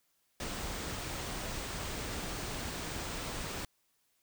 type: band-stop noise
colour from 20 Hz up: pink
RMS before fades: -39 dBFS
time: 0.4-3.65 s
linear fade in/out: 2 ms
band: 9800 to 14000 Hz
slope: 96 dB/octave
effects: white hiss -75 dBFS RMS until 4.22 s